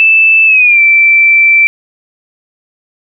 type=tone with pitch glide; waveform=sine; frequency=2637 to 2336 Hz; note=E7 to D7; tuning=0 to -10 cents; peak=-3 dBFS; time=0-1.67 s; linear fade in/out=0 ms; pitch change=-210 cents; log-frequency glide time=0.46-0.8 s; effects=none